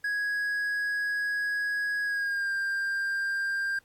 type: tone with pitch glide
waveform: triangle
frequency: 1661.2 to 1592.6 Hz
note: G#6 to G6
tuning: 0 to +27 cents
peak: -25 dBFS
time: 0.04-3.79 s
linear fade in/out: 5 ms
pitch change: -73 cents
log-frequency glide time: 2.04-2.52 s
effects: pink hiss -66 dBFS RMS until 3.84 s + AAC 64 kbps